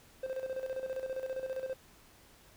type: tone with tremolo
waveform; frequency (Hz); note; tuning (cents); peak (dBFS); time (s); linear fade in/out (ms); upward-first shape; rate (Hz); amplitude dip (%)
triangle; 523.3; C5; 0; -31; 0.23-1.74; 5; square; 15; 65
effects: pink hiss -60 dBFS RMS until 2.56 s